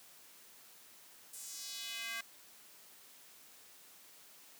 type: tone with high-pass filter sweep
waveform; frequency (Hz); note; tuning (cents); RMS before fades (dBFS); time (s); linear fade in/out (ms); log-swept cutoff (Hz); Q
square; 228.6; A#3; -34; -44; 1.33-2.21; 5; 9000 to 1700; 1.8
effects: white hiss -59 dBFS RMS until 4.59 s + high-pass 150 Hz 12 dB/octave